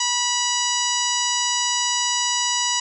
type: harmonic tone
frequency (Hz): 975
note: B5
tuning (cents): -23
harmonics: 1 / 2 / 3 / 4 / 5 / 6 / 7 / 8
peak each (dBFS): -26 / -30 / -26 / -30 / -28 / -27 / -27 / -31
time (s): 0-2.8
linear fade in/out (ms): 5
effects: none